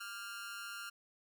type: tone with amplitude modulation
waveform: sawtooth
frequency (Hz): 1396.9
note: F6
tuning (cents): 0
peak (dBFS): -36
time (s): 0-0.9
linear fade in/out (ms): 10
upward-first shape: sine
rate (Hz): 214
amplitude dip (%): 80
effects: none